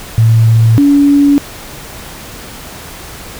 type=tone pair in turn; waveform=sine; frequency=113 / 284.7 Hz; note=A2 / C#4; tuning=+47 / +46 cents; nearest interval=octave + major third; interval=1599 cents; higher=second; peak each=-4 dBFS; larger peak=neither; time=0.18-0.78 / 0.78-1.38 s; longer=neither; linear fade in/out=0 ms; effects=pink hiss -29 dBFS RMS until 3.39 s